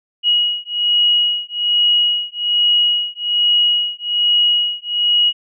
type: beating tone pair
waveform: sine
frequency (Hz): 2900 / 2901.2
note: F#7 / F#7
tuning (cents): -35 / -35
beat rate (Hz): 1.2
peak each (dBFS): -16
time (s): 0.23-5.33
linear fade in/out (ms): 50
effects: none